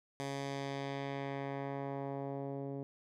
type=tone with low-pass filter sweep; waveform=10% pulse; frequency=138.59 Hz; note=C#3; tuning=in tune; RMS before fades=-40 dBFS; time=0.2-2.83 s; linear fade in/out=0 ms; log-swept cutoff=8600 to 410 Hz; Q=0.92; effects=none